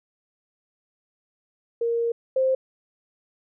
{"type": "tone pair in turn", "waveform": "sine", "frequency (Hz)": [466.2, 524.3], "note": ["A#4", "C5"], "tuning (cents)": [0, 3], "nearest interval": "major second", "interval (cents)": 203, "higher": "second", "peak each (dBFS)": [-21, -18], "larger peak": "second", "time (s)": [[1.81, 2.12], [2.36, 2.55]], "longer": "first", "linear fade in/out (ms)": 5, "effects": []}